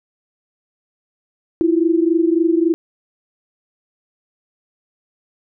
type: tone pair together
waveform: sine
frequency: 326.4 / 350 Hz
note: E4 / F4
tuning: -17 / +4 cents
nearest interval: minor second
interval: 121 cents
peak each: -14 / -17 dBFS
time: 1.61-2.74 s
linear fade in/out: 0 ms
effects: none